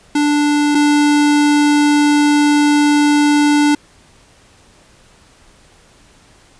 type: tone pair in turn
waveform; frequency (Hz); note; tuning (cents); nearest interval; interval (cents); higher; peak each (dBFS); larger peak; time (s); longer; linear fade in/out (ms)
square; 293.7 / 293.7; D4 / D4; 0 / 0; unison; 0; neither; -12 / -10; second; 0.15-0.75 / 0.75-3.75; second; 5
effects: pink hiss -48 dBFS RMS until 6.59 s + resampled to 22050 Hz